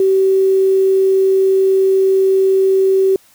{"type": "tone with quantisation", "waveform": "sine", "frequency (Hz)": 383.7, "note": "G4", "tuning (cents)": -37, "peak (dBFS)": -9, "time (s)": [0, 3.16], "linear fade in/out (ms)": 2, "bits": 6, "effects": ["white hiss -50 dBFS RMS until 3.34 s"]}